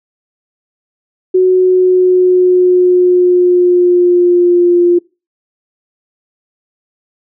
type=tone with pitch glide; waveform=sine; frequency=370 to 349.8 Hz; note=F#4 to F4; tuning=0 to +3 cents; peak=-5 dBFS; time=1.34-4.99 s; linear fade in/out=10 ms; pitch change=-97 cents; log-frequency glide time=1.45-4.84 s; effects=noise-tail reverb RT60 0.3 s tail -25 dB re dry